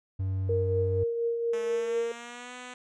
triangle tone, 95.2 Hz, F#2, 50 cents sharp, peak -25 dBFS, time 0.19-1.04 s, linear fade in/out 10 ms
sine tone with tremolo, 466.2 Hz, A#4, in tune, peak -24 dBFS, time 0.49-2.12 s, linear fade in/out 5 ms, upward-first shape triangle, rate 4.2 Hz, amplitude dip 45%
5% pulse tone with pitch glide, 218 to 249 Hz, A3 to B3, -16 to +14 cents, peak -29 dBFS, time 1.53-2.74 s, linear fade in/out 5 ms, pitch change +230 cents, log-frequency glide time 1.67-2.54 s
effects resampled to 22050 Hz

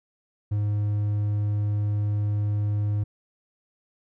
triangle tone, 103.83 Hz, G#2, in tune, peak -20 dBFS, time 0.51-3.04 s, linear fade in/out 10 ms, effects none

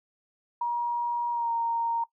sine tone with pitch glide, 952 to 927.6 Hz, A#5 to A#5, +36 to -9 cents, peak -25 dBFS, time 0.61-2.04 s, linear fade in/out 5 ms, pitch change -45 cents, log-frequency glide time 1.31-1.51 s, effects noise-tail reverb RT60 0.1 s tail -19 dB re dry

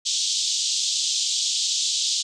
pink band-pass noise, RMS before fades -24 dBFS, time 0.05-2.23 s, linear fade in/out 20 ms, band 3300 to 7600 Hz, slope 48 dB/octave, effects resampled to 22050 Hz

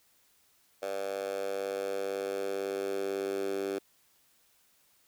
10% pulse tone with high-pass filter sweep, 98 Hz, G2, in tune, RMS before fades -34 dBFS, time 0.82-3.79 s, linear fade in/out 10 ms, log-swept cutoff 560 to 360 Hz, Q 3.8, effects white hiss -67 dBFS RMS until 5.07 s

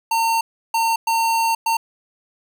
square tone bursts at uneven times, 910 Hz, A#5, 42 cents flat, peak -17 dBFS, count 4, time 0.11-0.41 / 0.74-0.96 / 1.07-1.55 / 1.66-1.77 s, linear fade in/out 5 ms, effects none

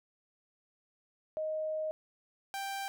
sine / sawtooth tone pair in turn, 624 / 786.2 Hz, D#5 / G5, +5 / +5 cents, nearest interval major third, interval 400 cents, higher second, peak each -32 / -32 dBFS, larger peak neither, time 1.37-1.91 / 2.54-2.88 s, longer first, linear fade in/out 0 ms, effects none

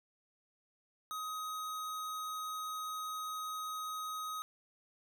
square tone, 1259 Hz, D#6, 20 cents sharp, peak -39 dBFS, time 1.11-4.42 s, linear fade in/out 0 ms, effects none

